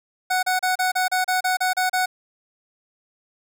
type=tone bursts; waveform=25% pulse; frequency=740 Hz; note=F#5; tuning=in tune; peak=-15 dBFS; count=11; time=0.3-2.06 s; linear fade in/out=10 ms; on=130 ms; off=33 ms; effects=none

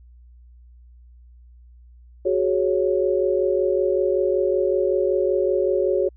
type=chord; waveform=sine; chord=F# suspended second; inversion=none; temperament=equal; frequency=370 / 415.3 / 554.4 Hz; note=F#4 / G#4 / C#5; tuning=0 / 0 / 0 cents; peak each=-21 / -23 / -22 dBFS; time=2.25-6.09 s; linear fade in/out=10 ms; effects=added 60 Hz sine -45 dBFS peak until 6.16 s

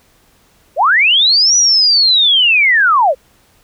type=linear two-way sweep; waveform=sine; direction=up then down; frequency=480 to 5920 to 480 Hz; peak=-7 dBFS; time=0.76-3.15 s; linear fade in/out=50 ms; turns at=1.56 s; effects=pink hiss -52 dBFS RMS until 3.63 s

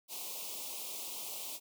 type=band-stop noise; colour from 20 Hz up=white; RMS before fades=-42 dBFS; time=0.08-1.6 s; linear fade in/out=50 ms; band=1100 to 2400 Hz; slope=48 dB/octave; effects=high-pass 300 Hz 12 dB/octave

